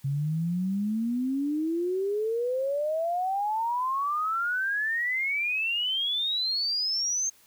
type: exponential sweep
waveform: sine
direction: up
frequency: 135.2 to 6420 Hz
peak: -25 dBFS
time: 0.04-7.3 s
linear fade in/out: 10 ms
effects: white hiss -59 dBFS RMS until 7.46 s